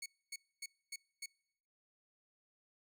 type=tone bursts; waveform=15% pulse; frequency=2217 Hz; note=C#7; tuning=in tune; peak=-36 dBFS; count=5; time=0.02-1.26 s; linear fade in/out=5 ms; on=40 ms; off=260 ms; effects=noise-tail reverb RT60 0.8 s tail -26 dB re dry